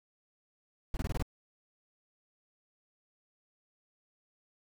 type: noise bursts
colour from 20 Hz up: brown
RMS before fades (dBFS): -32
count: 6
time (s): 0.94-1.225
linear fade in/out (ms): 2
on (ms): 30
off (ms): 21
effects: none